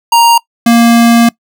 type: tone pair in turn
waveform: square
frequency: 934 / 233.5 Hz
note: A#5 / A#3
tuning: +3 / +3 cents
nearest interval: 2 octaves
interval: 2400 cents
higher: first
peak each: -4 dBFS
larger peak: neither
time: 0.12-0.38 / 0.66-1.29 s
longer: second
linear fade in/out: 5 ms
effects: noise-tail reverb RT60 0.1 s tail -22 dB re dry